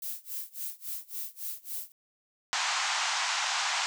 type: noise with tremolo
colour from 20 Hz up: violet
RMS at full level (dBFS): -35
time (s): 0.02-1.92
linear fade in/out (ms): 2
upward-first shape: sine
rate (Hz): 3.6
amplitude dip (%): 95
type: band-pass noise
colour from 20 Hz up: pink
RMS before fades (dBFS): -30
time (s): 2.53-3.86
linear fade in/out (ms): 0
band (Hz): 760 to 7500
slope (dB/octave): 48
effects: none